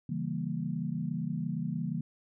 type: chord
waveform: sine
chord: C# diminished seventh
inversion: none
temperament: equal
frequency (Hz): 138.59 / 164.81 / 196 / 233.1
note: C#3 / E3 / G3 / Bb3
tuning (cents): 0 / 0 / 0 / 0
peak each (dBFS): -38 / -34 / -38 / -37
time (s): 0.09-2.01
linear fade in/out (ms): 5
effects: none